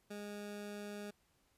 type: tone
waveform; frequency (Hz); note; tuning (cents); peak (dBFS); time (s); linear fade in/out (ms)
20% pulse; 206.1; G#3; -13; -39; 0.1-1.11; 10
effects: pink hiss -75 dBFS RMS until 1.57 s + resampled to 32000 Hz